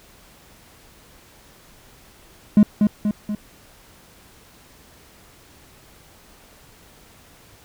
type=tone with echo; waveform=triangle; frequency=209 Hz; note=G#3; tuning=11 cents sharp; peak=-5 dBFS; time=2.57-2.63 s; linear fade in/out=2 ms; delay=240 ms; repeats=3; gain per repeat=-5 dB; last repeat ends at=3.35 s; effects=tanh soft clip ceiling -2 dBFS + pink hiss -50 dBFS RMS until 7.64 s